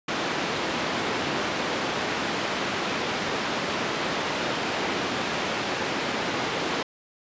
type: band-pass noise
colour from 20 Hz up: pink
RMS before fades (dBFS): -28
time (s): 0.08-6.83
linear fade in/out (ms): 5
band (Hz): 230 to 3900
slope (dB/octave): 12
effects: resampled to 16000 Hz